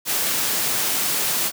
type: high-pass noise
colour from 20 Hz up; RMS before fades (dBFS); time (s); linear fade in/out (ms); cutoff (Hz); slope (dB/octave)
white; -22; 0.05-1.52; 50; 110; 48
effects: none